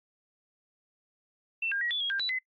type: tone with pitch steps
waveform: sine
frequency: 2686 / 1609 / 1910 / 3454 / 3287 / 1591 / 3955 / 2034 Hz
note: E7 / G6 / A#6 / A7 / G#7 / G6 / B7 / C7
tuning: +32 / +45 / +42 / -33 / -19 / +25 / +2 / -50 cents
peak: -28 dBFS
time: 1.62-2.388 s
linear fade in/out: 5 ms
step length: 96 ms
effects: noise-tail reverb RT60 0.1 s tail -22 dB re dry + AAC 64 kbps